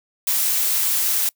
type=noise; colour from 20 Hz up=blue; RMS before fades=-20 dBFS; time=0.27-1.29 s; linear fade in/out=2 ms; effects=noise-tail reverb RT60 0.1 s tail -25 dB re dry